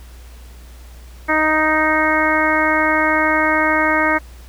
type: harmonic tone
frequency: 311.1 Hz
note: D#4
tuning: in tune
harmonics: 1 / 2 / 3 / 4 / 5 / 6 / 7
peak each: -21 / -21 / -21 / -21 / -21 / -21 / -21 dBFS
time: 1.28-4.19 s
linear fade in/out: 20 ms
effects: added 60 Hz sine -36 dBFS peak until 4.48 s + pink hiss -47 dBFS RMS until 4.48 s